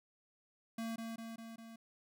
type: tone with echo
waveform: square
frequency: 227.1 Hz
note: A#3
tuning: 45 cents flat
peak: -39 dBFS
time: 0.78-0.96 s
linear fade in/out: 5 ms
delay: 200 ms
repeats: 4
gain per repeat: -3 dB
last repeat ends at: 1.76 s
effects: none